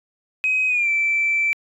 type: tone with pitch glide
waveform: sine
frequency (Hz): 2527 to 2331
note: D#7 to D7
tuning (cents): +26 to -14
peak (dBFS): -16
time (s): 0.44-1.53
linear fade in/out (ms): 0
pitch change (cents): -140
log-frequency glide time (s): 0.68-0.89
effects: tanh soft clip ceiling -12 dBFS